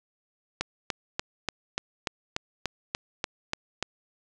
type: click train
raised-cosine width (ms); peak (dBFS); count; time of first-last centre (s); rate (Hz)
0.2; -10; 12; 0.61-3.826; 3.42
effects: resampled to 22050 Hz + 7-bit